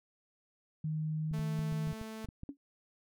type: tone with pitch glide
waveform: sine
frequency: 155.56 to 156.82 Hz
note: D#3 to D#3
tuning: 0 to +14 cents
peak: -32 dBFS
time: 0.84-1.92 s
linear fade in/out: 5 ms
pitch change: +14 cents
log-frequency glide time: 1.13-1.54 s
type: clicks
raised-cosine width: 5 ms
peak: -31 dBFS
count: 10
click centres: 1.314 / 1.391 / 1.591 / 1.724 / 1.874 / 1.929 / 2.014 / 2.246 / 2.288 / 2.434 s
type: tone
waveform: sawtooth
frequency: 220 Hz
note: A3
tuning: in tune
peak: -38 dBFS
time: 1.33-2.26 s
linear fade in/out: 10 ms
type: tone with exponential decay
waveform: sine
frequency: 280.8 Hz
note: C#4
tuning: 22 cents sharp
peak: -34 dBFS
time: 2.49-2.57 s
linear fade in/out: 1 ms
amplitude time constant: 16 ms
effects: none